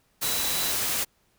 sine tone in noise, 3951 Hz, B7, in tune, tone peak -33 dBFS, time 0.22-0.73 s, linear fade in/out 20 ms, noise white, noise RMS -27 dBFS, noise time 0.21-1.05 s, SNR -9 dB, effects pink hiss -67 dBFS RMS until 1.38 s

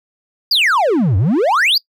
triangle exponential two-way sweep, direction down then up, 5030 to 87 to 5030 Hz, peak -9 dBFS, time 0.51-1.78 s, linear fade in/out 5 ms, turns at 1.17 s, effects noise-tail reverb RT60 0.1 s tail -24 dB re dry

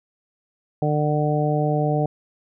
harmonic tone, 149.8 Hz, D3, 35 cents sharp, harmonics 1 / 2 / 3 / 4 / 5, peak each -21 / -27 / -26 / -26 / -26 dBFS, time 0.82-2.06 s, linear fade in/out 2 ms, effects none

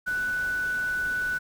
sine tone in noise, 1487 Hz, F#6, 8 cents sharp, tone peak -25 dBFS, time 0.06-1.39 s, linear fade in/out 20 ms, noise pink, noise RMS -43 dBFS, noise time 0.06-1.39 s, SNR +15 dB, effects none

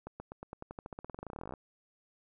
accelerating click train, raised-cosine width 1 ms, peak -28 dBFS, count 29, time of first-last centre 0.07-1.538 s, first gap 130 ms, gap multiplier 0.92, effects none

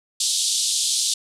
pink band-pass noise, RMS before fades -22 dBFS, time 0.2-1.14 s, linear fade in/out 5 ms, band 3400 to 10000 Hz, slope 48 dB/octave, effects none

